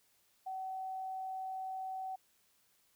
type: tone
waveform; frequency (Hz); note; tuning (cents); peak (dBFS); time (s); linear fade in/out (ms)
sine; 758; F#5; +42; -38; 0.46-2.16; 10
effects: white hiss -72 dBFS RMS until 2.95 s